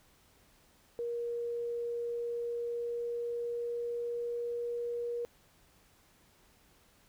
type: tone with pitch glide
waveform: sine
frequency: 473 to 475.7 Hz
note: A#4 to A#4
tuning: +25 to +35 cents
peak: -33 dBFS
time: 0.99-5.25 s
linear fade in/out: 0 ms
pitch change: +10 cents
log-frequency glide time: 2.34-4.68 s
effects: pink hiss -65 dBFS RMS until 7.08 s